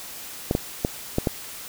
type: clicks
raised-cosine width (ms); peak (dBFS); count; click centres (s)
2; -7; 5; 0.511 / 0.551 / 0.849 / 1.184 / 1.272
effects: white hiss -38 dBFS RMS until 1.68 s